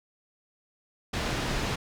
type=low-pass noise; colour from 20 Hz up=pink; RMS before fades=-30 dBFS; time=1.13-1.76 s; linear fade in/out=10 ms; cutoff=5200 Hz; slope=12 dB/octave; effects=none